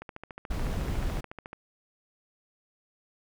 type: click train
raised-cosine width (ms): 0.5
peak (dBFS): -25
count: 22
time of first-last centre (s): 0.02-1.531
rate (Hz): 13.9
type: noise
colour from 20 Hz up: brown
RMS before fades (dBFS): -30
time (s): 0.5-1.21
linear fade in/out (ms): 10
effects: none